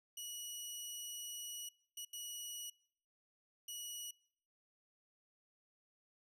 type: tone bursts at uneven times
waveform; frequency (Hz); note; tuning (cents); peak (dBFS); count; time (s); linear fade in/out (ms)
15% pulse; 2920; F#7; -24; -37; 4; 0.17-1.69 / 1.97-2.05 / 2.13-2.7 / 3.68-4.11; 5
effects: noise-tail reverb RT60 0.7 s tail -26 dB re dry